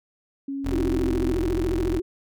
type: tone with pitch glide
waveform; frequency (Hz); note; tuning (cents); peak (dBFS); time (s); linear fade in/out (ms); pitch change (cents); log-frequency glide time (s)
sine; 275.6 to 261.3; C#4 to C4; -10 to -2; -27; 0.48-1.32; 5; -92; 0.8-1.12
type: tone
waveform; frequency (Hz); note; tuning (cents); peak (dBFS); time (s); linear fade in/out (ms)
25% pulse; 42.98; F1; -27; -22; 0.64-2; 20
type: tone with vibrato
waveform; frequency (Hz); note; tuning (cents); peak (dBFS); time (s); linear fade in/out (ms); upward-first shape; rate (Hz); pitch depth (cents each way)
sine; 343.8; F4; -27; -23; 0.71-2.02; 20; sine; 14; 170
effects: none